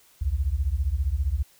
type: beating tone pair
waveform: sine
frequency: 61.74 / 76.74 Hz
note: B1 / D#2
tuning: 0 / -23 cents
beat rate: 15 Hz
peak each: -25 dBFS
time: 0.21-1.43 s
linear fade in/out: 10 ms
effects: white hiss -58 dBFS RMS until 1.59 s